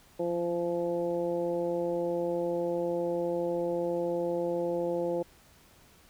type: harmonic tone with a mistuned harmonic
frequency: 172.2 Hz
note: F3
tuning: 24 cents flat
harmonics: 1 / 2 / 3 / 4 / 5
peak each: -39 / -32 / -30 / -42 / -42 dBFS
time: 0.19-5.23 s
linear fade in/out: 10 ms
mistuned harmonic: 1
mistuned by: +19 cents
effects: pink hiss -59 dBFS RMS until 6.09 s